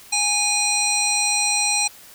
harmonic tone, 822 Hz, G#5, 18 cents flat, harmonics 1 / 3 / 5 / 7 / 9 / 10, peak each -27 / -24 / -24 / -24 / -30 / -24 dBFS, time 0.12-1.88 s, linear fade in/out 10 ms, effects white hiss -45 dBFS RMS until 2.14 s

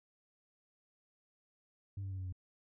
sine tone with pitch steps, 98.5 / 96.7 / 94.93 / 93.19 / 91.48 Hz, G2 / G2 / F#2 / F#2 / F#2, +9 / -23 / +45 / +13 / -19 cents, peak -36 dBFS, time 1.97-2.325 s, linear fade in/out 5 ms, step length 71 ms, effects tanh soft clip ceiling -37 dBFS

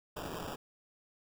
blue noise with sample-and-hold, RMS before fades -41 dBFS, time 0.16-0.56 s, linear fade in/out 10 ms, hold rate 2100 Hz, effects none

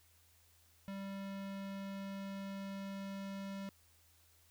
square tone with low-pass filter sweep, 196 Hz, G3, in tune, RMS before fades -44 dBFS, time 0.88-3.69 s, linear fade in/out 0 ms, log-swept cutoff 3700 to 5600 Hz, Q 0.81, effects added 83 Hz sine -70 dBFS peak until 4.5 s + white hiss -69 dBFS RMS until 4.5 s

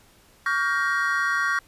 triangle chord, G half-diminished seventh, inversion second, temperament just, 1128.9 / 1411.2 / 1568 / 1881.6 Hz, Db6 / F6 / G6 / Bb6, +31 / +18 / 0 / +16 cents, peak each -25 dBFS, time 0.46-1.59 s, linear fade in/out 2 ms, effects pink hiss -56 dBFS RMS until 1.67 s + resampled to 32000 Hz

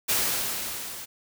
white noise with level ramp, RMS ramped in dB -23 to -39 dBFS, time 0.08-1.06 s, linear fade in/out 20 ms, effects none

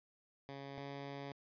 10% pulse tone pair in turn, 138.59 / 140.12 Hz, C#3 / C#3, 0 / +19 cents, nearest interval unison, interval 19 cents, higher second, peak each -38 / -36 dBFS, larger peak second, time 0.49-0.78 / 0.78-1.32 s, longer second, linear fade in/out 0 ms, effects resampled to 11025 Hz + 13-bit

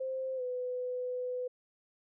sine tone with pitch glide, 524 to 500 Hz, C5 to B4, +2 to +21 cents, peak -33 dBFS, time 0-1.48 s, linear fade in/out 10 ms, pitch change -81 cents, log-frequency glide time 0.36-0.42 s, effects none

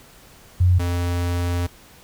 sine / square tone pair in turn, 90 / 87.59 Hz, F#2 / F2, -47 / +6 cents, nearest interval unison, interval 47 cents, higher first, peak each -12 / -21 dBFS, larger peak first, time 0.6-0.79 / 0.79-1.67 s, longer second, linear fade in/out 10 ms, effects pink hiss -48 dBFS RMS until 2.03 s

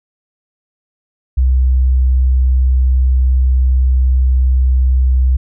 sine tone, 64.1 Hz, C2, 35 cents flat, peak -8 dBFS, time 1.37-5.37 s, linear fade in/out 10 ms, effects none

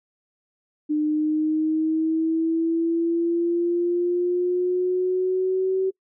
sine linear sweep, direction up, 301.1 to 380.8 Hz, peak -19 dBFS, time 0.89-5.91 s, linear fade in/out 20 ms, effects noise-tail reverb RT60 0.1 s tail -23 dB re dry

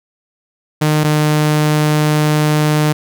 sawtooth tone pair in turn, 152.6 / 151.63 Hz, D#3 / D#3, -33 / -44 cents, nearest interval unison, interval 11 cents, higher first, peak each -7 dBFS, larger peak neither, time 0.81-1.04 / 1.04-2.93 s, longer second, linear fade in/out 10 ms, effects none

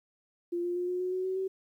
sine tone with pitch steps, 347 / 351.6 / 356.3 / 361.1 / 365.9 / 370.8 / 375.8 / 380.8 Hz, F4 / F4 / F4 / F#4 / F#4 / F#4 / F#4 / F#4, -11 / +12 / +35 / -42 / -19 / +4 / +27 / +50 cents, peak -29 dBFS, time 0.52-1.48 s, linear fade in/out 10 ms, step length 120 ms, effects 11-bit

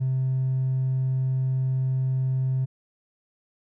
sine tone with hard clipping, 130.81 Hz, C3, in tune, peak -22 dBFS, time 0-2.66 s, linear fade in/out 20 ms, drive 1 dB, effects none

